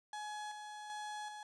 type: tone with tremolo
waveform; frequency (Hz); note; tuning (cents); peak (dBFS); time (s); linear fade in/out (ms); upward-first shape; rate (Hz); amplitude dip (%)
35% pulse; 843; G#5; +26; -40; 0.13-1.43; 2; square; 1.3; 40
effects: resampled to 22050 Hz